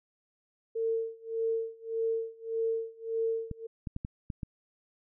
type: tone with tremolo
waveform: sine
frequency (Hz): 452.4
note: A4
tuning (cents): +48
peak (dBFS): -26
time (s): 0.75-3.67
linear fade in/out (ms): 10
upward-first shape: sine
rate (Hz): 1.7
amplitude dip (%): 95
type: clicks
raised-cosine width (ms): 5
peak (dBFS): -23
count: 6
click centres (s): 3.513 / 3.872 / 3.964 / 4.049 / 4.302 / 4.432
effects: none